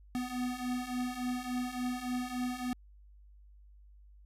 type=beating tone pair; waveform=square; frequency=246.9 / 250.4 Hz; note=B3 / B3; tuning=0 / +24 cents; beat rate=3.5 Hz; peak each=-39 / -36 dBFS; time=0.15-2.73 s; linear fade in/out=0 ms; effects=added 50 Hz sine -54 dBFS peak until 4.25 s + resampled to 32000 Hz